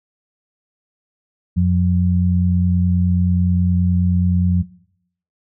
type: tone pair together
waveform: sine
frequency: 89.5 / 179 Hz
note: F2 / F3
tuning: +43 / +43 cents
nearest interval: octave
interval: 1200 cents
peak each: -15 dBFS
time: 1.56-4.63 s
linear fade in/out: 20 ms
effects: noise-tail reverb RT60 0.7 s tail -20 dB re dry